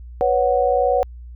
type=chord; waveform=sine; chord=B suspended second; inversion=none; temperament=equal; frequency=493.9 / 554.4 / 740 Hz; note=B4 / C#5 / F#5; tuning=0 / 0 / 0 cents; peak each=-19 dBFS; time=0.21-1.03 s; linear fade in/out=0 ms; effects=added 60 Hz sine -34 dBFS peak until 1.35 s